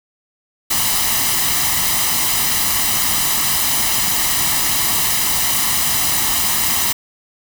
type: noise with comb filter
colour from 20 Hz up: white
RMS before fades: -17 dBFS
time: 0.7-6.93 s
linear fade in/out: 10 ms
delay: 1 ms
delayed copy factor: +0.6
effects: none